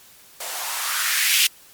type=noise with band-pass filter sweep; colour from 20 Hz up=violet; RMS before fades=-22 dBFS; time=0.4-1.47 s; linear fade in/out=5 ms; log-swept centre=550 to 2800 Hz; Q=2.5; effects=white hiss -49 dBFS RMS until 1.73 s + MP3 96 kbps